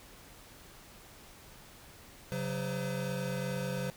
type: tone cluster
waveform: square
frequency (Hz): 135.2 / 184.2 / 510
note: C#3 / F#3 / C5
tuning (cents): -43 / -7 / -44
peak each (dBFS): -38 / -38 / -39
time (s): 2.32-3.9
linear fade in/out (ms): 0
effects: pink hiss -54 dBFS RMS until 3.96 s